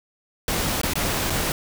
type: noise with dropouts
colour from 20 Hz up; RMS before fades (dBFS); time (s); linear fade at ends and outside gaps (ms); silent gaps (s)
pink; -24; 0.48-1.52; 1; 0.815-0.833 / 0.935-0.955 / 1.299-1.303
effects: none